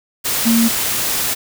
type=tone in noise; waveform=sine; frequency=230 Hz; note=A#3; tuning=23 cents flat; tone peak=-11 dBFS; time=0.45-0.69 s; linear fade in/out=20 ms; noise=white; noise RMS=-19 dBFS; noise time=0.24-1.35 s; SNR=+5 dB; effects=none